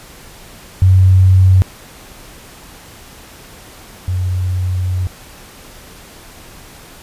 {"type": "tone pair in turn", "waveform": "sine", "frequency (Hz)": [93.6, 91.46], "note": ["F#2", "F#2"], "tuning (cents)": [20, -20], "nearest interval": "unison", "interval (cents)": 40, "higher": "first", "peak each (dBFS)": [-5, -14], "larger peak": "first", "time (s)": [[0.82, 1.62], [4.08, 5.07]], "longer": "second", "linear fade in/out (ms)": 0, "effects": ["pink hiss -38 dBFS RMS until 7.02 s", "resampled to 32000 Hz"]}